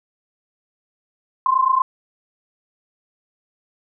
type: tone pair together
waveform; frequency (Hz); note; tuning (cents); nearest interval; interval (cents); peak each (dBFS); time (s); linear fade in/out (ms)
sine; 1033 / 1061.4; C6 / C6; -22 / +24; unison; 46; -17; 1.46-1.82; 2
effects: none